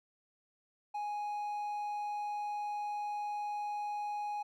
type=tone; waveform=triangle; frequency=830.6 Hz; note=G#5; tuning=in tune; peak=-33 dBFS; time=0.94-4.43 s; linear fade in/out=10 ms; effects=none